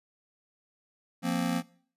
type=chord; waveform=square; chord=F suspended fourth; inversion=none; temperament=just; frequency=174.61 / 232.8 / 261.9 Hz; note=F3 / Bb3 / C4; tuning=0 / -2 / +2 cents; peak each=-32 dBFS; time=1.22-1.63 s; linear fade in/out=50 ms; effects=noise-tail reverb RT60 0.5 s tail -21 dB re dry + resampled to 32000 Hz